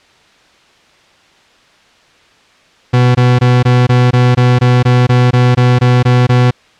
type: tone bursts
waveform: 40% pulse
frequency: 124.1 Hz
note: B2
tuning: 9 cents sharp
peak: -5 dBFS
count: 15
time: 2.93-6.51 s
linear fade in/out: 10 ms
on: 220 ms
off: 20 ms
effects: white hiss -47 dBFS RMS until 6.79 s + low-pass 4000 Hz 12 dB/octave